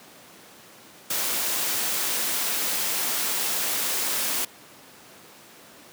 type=noise; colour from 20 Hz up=white; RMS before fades=-26 dBFS; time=1.1-4.45 s; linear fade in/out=5 ms; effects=pink hiss -48 dBFS RMS until 5.92 s + high-pass 200 Hz 12 dB/octave